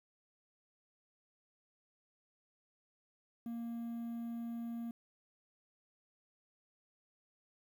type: tone with quantisation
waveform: triangle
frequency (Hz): 233.1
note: A#3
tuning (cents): 0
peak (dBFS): -37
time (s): 3.46-4.91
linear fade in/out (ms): 2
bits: 11
effects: none